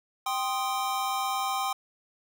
square chord, C minor, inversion second, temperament equal, 784 / 1046.5 / 1244.5 Hz, G5 / C6 / Eb6, 0 / 0 / 0 cents, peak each -31 / -33 / -34 dBFS, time 0.26-1.73 s, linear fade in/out 5 ms, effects none

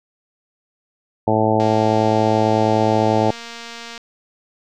harmonic tone, 109.2 Hz, A2, 13 cents flat, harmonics 1 / 2 / 3 / 4 / 5 / 6 / 7 / 8, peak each -22 / -22 / -22 / -22 / -22 / -22 / -22 / -22 dBFS, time 1.27-3.31 s, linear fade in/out 5 ms
click train, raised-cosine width 0.2 ms, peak -17 dBFS, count 555, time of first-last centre 1.6-3.978 s, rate 233 Hz
effects none

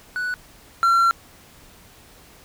triangle tone pair in turn, 1480 / 1363.8 Hz, F#6 / F6, 0 / -42 cents, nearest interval minor second, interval 142 cents, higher first, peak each -21 / -12 dBFS, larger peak second, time 0.16-0.34 / 0.83-1.11 s, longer second, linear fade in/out 0 ms, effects pink hiss -49 dBFS RMS until 2.44 s

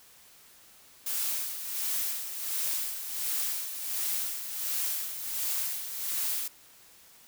blue noise with tremolo, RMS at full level -30 dBFS, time 1.06-6.48 s, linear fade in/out 5 ms, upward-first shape sine, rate 1.4 Hz, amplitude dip 60%, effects white hiss -56 dBFS RMS until 7.27 s

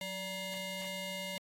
20% pulse ring-modulated tone, 762 Hz, G5, 49 cents flat, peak -30 dBFS, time 0.01-1.38 s, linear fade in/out 2 ms, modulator 1340 Hz, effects AAC 48 kbps

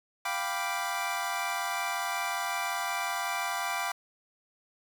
25% pulse chord, G dominant seventh, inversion third, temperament equal, 698.5 / 784 / 987.8 / 1174.7 Hz, F5 / G5 / B5 / D6, 0 / 0 / 0 / 0 cents, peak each -32 dBFS, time 0.25-3.92 s, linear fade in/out 5 ms, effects none

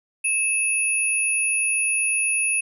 sine tone pair together, 2603 / 10404 Hz, E7 / E9, -22 / -24 cents, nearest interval 2 octaves, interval 2398 cents, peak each -22 dBFS, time 0.24-2.61 s, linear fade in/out 10 ms, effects none

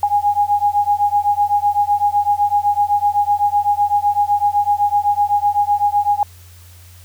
sine beating tone pair, 818 / 825.9 Hz, G#5 / G#5, -26 / -10 cents, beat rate 7.9 Hz, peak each -16 dBFS, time 0.03-6.23 s, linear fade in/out 2 ms, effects added 88 Hz sine -40 dBFS peak until 7.04 s + white hiss -47 dBFS RMS until 7.04 s

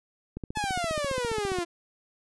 click train, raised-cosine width 3 ms, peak -22 dBFS, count 19, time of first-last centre 0.37-1.586 s, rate 14.8 Hz
sawtooth exponential sweep, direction down, 875 to 337.1 Hz, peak -24 dBFS, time 0.55-1.65 s, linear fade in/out 20 ms
effects resampled to 24000 Hz

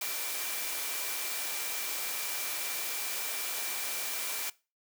sine tone in noise, 2349 Hz, D7, in tune, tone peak -45 dBFS, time 0.01-4.5 s, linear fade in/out 5 ms, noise white, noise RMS -35 dBFS, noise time 0.01-4.5 s, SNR -13 dB, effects noise-tail reverb RT60 0.3 s tail -21 dB re dry + high-pass 400 Hz 12 dB/octave

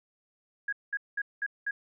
sine tone bursts, 1649 Hz, G#6, 13 cents flat, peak -28 dBFS, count 5, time 0.68-1.71 s, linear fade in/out 5 ms, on 46 ms, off 200 ms, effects none

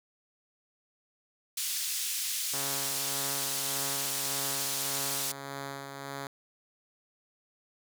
white band-pass noise, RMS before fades -33 dBFS, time 1.57-5.32 s, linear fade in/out 5 ms, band 3000 to 12000 Hz, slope 12 dB/octave
5% pulse tone with tremolo, 138.59 Hz, C#3, in tune, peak -25 dBFS, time 2.53-6.27 s, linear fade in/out 2 ms, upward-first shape sine, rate 1.7 Hz, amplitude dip 40%
effects none

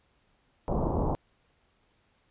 pink low-pass noise, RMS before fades -28 dBFS, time 0.68-1.15 s, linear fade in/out 0 ms, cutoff 1000 Hz, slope 48 dB/octave, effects pink hiss -69 dBFS RMS until 2.3 s + resampled to 8000 Hz

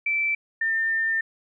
sine tone pair in turn, 2328 / 1802.4 Hz, D7 / A6, -16 / +41 cents, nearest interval major third, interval 443 cents, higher first, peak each -21 dBFS, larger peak neither, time 0.06-0.35 / 0.61-1.21 s, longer second, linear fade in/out 5 ms, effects none

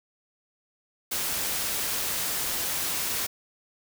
white noise, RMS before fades -29 dBFS, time 1.11-3.27 s, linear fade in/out 10 ms, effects none

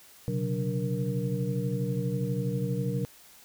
sine tone cluster, 126.6 / 138.9 / 185 / 292.1 / 469.6 Hz, B2 / C#3 / F#3 / D4 / A#4, +43 / +4 / 0 / -9 / +13 cents, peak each -31 / -33 / -32 / -39 / -35 dBFS, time 0.28-3.05 s, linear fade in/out 0 ms, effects white hiss -54 dBFS RMS until 3.44 s

